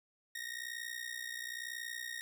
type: ring-modulated tone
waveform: sawtooth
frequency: 1864.7 Hz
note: A#6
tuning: in tune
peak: -34 dBFS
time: 0.35-2.21 s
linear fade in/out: 0 ms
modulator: 30.5 Hz
effects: none